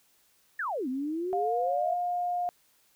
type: exponential two-way sweep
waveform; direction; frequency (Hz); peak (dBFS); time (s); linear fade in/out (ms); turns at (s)
sine; down then up; 1864.7 to 249.2 to 680; -29; 0.59-1.94; 5; 0.88
type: tone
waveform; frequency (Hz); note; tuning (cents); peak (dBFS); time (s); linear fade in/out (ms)
sine; 710; F5; +28; -27; 1.33-2.49; 0
effects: white hiss -66 dBFS RMS until 2.95 s